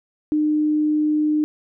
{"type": "tone", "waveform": "sine", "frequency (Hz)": 303.4, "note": "D#4", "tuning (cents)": -44, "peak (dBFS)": -16, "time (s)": [0.32, 1.44], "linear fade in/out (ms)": 0, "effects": []}